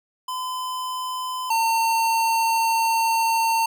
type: tone pair in turn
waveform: square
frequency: 1018 / 906.9 Hz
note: C6 / A#5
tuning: -48 / -48 cents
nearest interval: major second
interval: 200 cents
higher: first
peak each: -27 / -19 dBFS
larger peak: second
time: 0.28-1.5 / 1.5-3.66 s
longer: second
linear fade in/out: 5 ms
effects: none